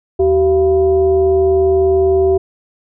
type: tone with frequency modulation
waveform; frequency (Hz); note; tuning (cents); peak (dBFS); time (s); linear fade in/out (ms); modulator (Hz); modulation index
sine; 382.4; G4; -43; -9; 0.19-2.38; 10; 303; 0.54
effects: none